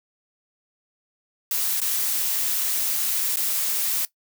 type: noise with dropouts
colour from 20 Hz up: blue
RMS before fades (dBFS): -24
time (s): 1.51-4.05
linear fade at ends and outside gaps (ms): 1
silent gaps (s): 1.802-1.816 / 3.359-3.37
effects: noise-tail reverb RT60 0.1 s tail -18 dB re dry